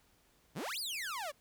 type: exponential two-way sweep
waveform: sawtooth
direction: up then down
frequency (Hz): 116.8 to 5140 to 540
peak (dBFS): -34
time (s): 0.55-1.32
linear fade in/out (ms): 20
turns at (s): 0.79
effects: pink hiss -69 dBFS RMS until 1.4 s